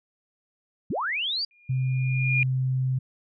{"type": "linear sweep", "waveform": "sine", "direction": "up", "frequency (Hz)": [107.4, 4846], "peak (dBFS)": -25, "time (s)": [0.9, 1.45], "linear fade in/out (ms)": 5}
{"type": "tone with exponential growth", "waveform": "sine", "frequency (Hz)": 2422, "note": "D#7", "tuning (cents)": -47, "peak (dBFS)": -19, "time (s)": [1.51, 2.43], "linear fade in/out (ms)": 1, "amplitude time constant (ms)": 200}
{"type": "tone", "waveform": "sine", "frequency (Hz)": 130, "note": "C3", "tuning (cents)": -11, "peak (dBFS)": -22, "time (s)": [1.69, 2.99], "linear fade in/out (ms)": 10}
{"effects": []}